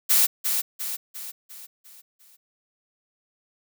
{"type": "noise with echo", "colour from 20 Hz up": "blue", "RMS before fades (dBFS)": -18, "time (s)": [0.09, 0.27], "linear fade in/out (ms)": 20, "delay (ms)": 350, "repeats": 6, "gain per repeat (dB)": -6, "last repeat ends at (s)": 2.37, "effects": []}